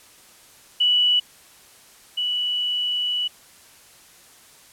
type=tone pair in turn; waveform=sine; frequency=2952 / 2952 Hz; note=F#7 / F#7; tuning=-5 / -5 cents; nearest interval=unison; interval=0 cents; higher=neither; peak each=-15 / -21 dBFS; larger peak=first; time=0.8-1.2 / 2.17-3.28 s; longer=second; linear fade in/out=10 ms; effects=white hiss -50 dBFS RMS until 4.72 s + low-pass 12000 Hz 12 dB/octave